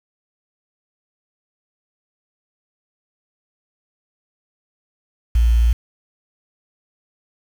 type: tone with quantisation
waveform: sine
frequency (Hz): 57.8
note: A#1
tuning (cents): -14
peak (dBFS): -11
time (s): 5.35-5.73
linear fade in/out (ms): 5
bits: 6
effects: none